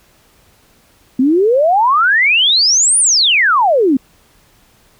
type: exponential two-way sweep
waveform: sine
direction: up then down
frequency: 246.9 to 9800 to 246.9 Hz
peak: -8 dBFS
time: 1.19-3.97 s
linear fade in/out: 5 ms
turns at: 2.99 s
effects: pink hiss -51 dBFS RMS until 4.99 s